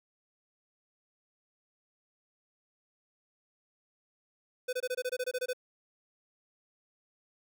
square tone bursts, 503 Hz, B4, 32 cents sharp, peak -31 dBFS, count 12, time 4.68-5.533 s, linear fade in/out 10 ms, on 50 ms, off 23 ms, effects none

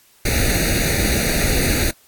pink noise with comb filter, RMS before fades -18 dBFS, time 0.25-1.91 s, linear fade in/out 5 ms, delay 0.47 ms, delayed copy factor +0.9, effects white hiss -53 dBFS RMS until 2.07 s + AAC 64 kbps

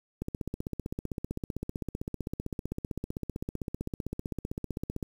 click train, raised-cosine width 3 ms, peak -20 dBFS, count 76, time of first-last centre 0.22-5.028 s, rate 15.6 Hz, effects 8-bit

